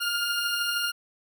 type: beating tone pair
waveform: 20% pulse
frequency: 1400 / 1413 Hz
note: F6 / F6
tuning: +4 / +20 cents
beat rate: 13 Hz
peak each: -29 / -21 dBFS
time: 0-0.92 s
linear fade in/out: 20 ms
effects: none